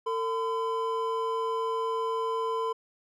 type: tone pair together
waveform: triangle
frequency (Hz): 451 / 1016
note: A4 / B5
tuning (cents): +43 / +49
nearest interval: octave + major second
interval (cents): 1406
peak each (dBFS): -28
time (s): 0.06-2.73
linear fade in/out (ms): 10
effects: none